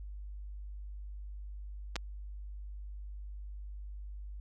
clicks, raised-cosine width 0.2 ms, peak -18 dBFS, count 2, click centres 1.957 / 1.963 s, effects added 50 Hz sine -41 dBFS peak until 4.4 s

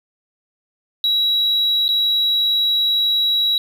triangle tone with dropouts, 3883 Hz, B7, 30 cents flat, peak -12 dBFS, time 1.04-3.58 s, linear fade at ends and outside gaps 1 ms, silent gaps 1.881-1.889 s, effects tanh soft clip ceiling -10 dBFS

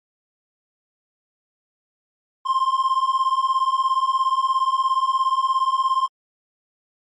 triangle beating tone pair, 1046.5 / 1063.5 Hz, C6 / C6, 0 / +28 cents, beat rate 17 Hz, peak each -19 / -18 dBFS, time 2.45-6.08 s, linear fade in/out 20 ms, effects MP3 48 kbps

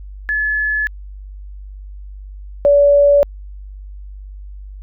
sine tone pair in turn, 1716 / 572.6 Hz, A6 / D5, -44 / -44 cents, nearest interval octave + perfect fifth, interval 1900 cents, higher first, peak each -15 / -7 dBFS, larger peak second, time 0.29-0.87 / 2.65-3.23 s, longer neither, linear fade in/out 0 ms, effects added 49 Hz sine -30 dBFS peak until 4.82 s

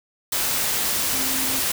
sine tone in noise, 263.7 Hz, C4, 14 cents sharp, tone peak -32 dBFS, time 1.13-1.6 s, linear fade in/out 5 ms, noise white, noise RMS -23 dBFS, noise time 0.32-1.72 s, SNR -12 dB, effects none

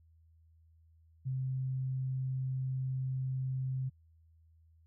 sine tone, 130.81 Hz, C3, in tune, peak -32 dBFS, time 1.25-3.9 s, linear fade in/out 20 ms, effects added 81 Hz sine -61 dBFS peak until 4.86 s

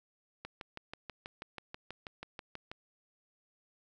click train, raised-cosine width 0.3 ms, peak -26 dBFS, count 15, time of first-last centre 0.45-2.715 s, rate 6.18 Hz, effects none

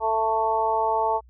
harmonic tone, 221.6 Hz, A3, 13 cents sharp, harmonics 2 / 3 / 4 / 5, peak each -28 / -27 / -22 / -30 dBFS, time 0-1.21 s, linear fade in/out 50 ms, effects added 61 Hz sine -49 dBFS peak until 1.29 s

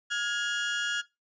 30% pulse tone pair together, 1422 / 1663.2 Hz, F6 / G#6, +31 / +2 cents, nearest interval minor third, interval 271 cents, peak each -28 dBFS, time 0.1-1.02 s, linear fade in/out 20 ms, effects noise-tail reverb RT60 0.2 s tail -17 dB re dry + resampled to 16000 Hz

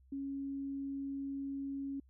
sine tone, 275.7 Hz, C#4, 9 cents flat, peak -37 dBFS, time 0.12-2 s, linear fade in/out 5 ms, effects added 65 Hz sine -61 dBFS peak until 2.09 s

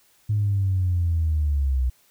sine linear sweep, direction down, 106.7 to 61.74 Hz, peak -18 dBFS, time 0.29-1.9 s, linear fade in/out 10 ms, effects tanh soft clip ceiling -14 dBFS + white hiss -60 dBFS RMS until 2.1 s

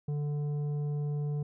sine tone with tanh clipping, 146.83 Hz, D3, in tune, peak -31 dBFS, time 0.08-1.43 s, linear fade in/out 5 ms, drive 8 dB, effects none

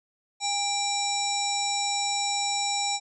harmonic tone with a mistuned harmonic, 784 Hz, G5, in tune, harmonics 1 / 3 / 5 / 7 / 9 / 10, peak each -29 / -35 / -31 / -33 / -33 / -35 dBFS, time 0.4-3 s, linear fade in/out 50 ms, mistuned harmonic 1, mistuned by +56 cents, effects none

